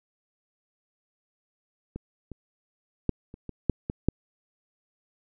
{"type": "clicks", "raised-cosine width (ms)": 3, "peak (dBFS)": [-22, -26, -10, -29, -23, -8, -16, -8], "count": 8, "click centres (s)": [1.96, 2.317, 3.093, 3.341, 3.493, 3.697, 3.899, 4.086], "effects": []}